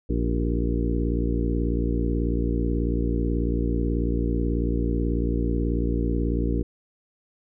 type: harmonic tone with a mistuned harmonic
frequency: 58.27 Hz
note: A#1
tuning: in tune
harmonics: 1 / 2 / 3 / 4 / 5 / 6 / 7 / 8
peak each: -24 / -31 / -31 / -32 / -29 / -34 / -35 / -35 dBFS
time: 0.09-6.63 s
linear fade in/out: 10 ms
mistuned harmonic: 7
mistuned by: -59 cents
effects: none